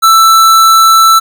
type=tone; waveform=square; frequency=1325 Hz; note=E6; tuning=9 cents sharp; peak=-3 dBFS; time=0.02-1.2 s; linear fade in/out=20 ms; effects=none